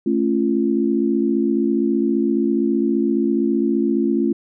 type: chord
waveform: sine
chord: A augmented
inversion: none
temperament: just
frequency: 220 / 275 / 343.8 Hz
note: A3 / C#4 / E#4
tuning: 0 / -14 / -27 cents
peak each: -20 dBFS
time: 0.06-4.33 s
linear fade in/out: 5 ms
effects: none